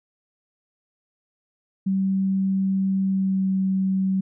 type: tone with pitch glide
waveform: sine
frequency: 192.3 to 190.64 Hz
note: G3 to G3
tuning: -33 to -48 cents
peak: -19 dBFS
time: 1.86-4.21 s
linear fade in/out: 10 ms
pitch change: -15 cents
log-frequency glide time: 3.05-3.48 s
effects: none